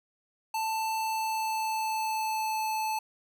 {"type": "tone with pitch glide", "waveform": "square", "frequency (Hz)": [884, 871.8], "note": ["A5", "A5"], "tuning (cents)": [8, -16], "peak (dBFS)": -29, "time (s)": [0.54, 2.99], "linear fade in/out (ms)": 5, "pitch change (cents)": -24, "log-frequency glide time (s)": [0.95, 2.65], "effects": []}